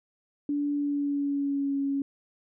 sine tone with pitch glide, 289.1 to 277.5 Hz, D4 to C#4, -27 to +2 cents, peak -25 dBFS, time 0.49-2.02 s, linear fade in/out 2 ms, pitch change -71 cents, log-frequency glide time 0.74-1.78 s, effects none

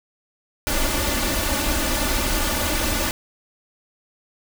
pink noise with comb filter, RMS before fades -22 dBFS, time 0.67-3.11 s, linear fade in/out 0 ms, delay 3.4 ms, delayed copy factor +0.95, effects none

